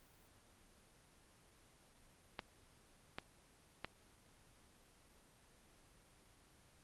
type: clicks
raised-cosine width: 0.3 ms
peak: -25 dBFS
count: 3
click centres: 2.392 / 3.185 / 3.846 s
effects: pink hiss -67 dBFS RMS until 6.83 s + Opus 24 kbps